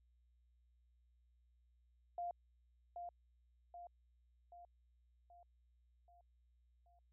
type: tone with echo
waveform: sine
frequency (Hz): 698.5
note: F5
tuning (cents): 0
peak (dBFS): -40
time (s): 2.18-2.31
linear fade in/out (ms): 2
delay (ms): 780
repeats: 6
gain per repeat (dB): -5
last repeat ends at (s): 6.99
effects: added 60 Hz sine -70 dBFS peak until 7.12 s